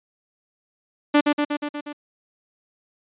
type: tone with echo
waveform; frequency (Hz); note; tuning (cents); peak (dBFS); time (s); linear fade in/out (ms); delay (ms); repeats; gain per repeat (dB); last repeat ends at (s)
sawtooth; 293.7; D4; 0; -9; 1.14-1.21; 10; 120; 6; -3; 1.93
effects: resampled to 8000 Hz